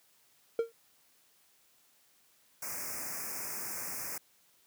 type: tone with exponential decay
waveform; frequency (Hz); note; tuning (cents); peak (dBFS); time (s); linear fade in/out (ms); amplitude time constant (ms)
triangle; 460; A#4; -23; -21; 0.59-0.72; 2; 27
type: band-stop noise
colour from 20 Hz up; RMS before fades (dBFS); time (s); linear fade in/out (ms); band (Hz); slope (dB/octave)
white; -39; 2.62-4.18; 5; 2500 to 5000; 96
effects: white hiss -67 dBFS RMS until 4.66 s + high-pass 100 Hz 12 dB/octave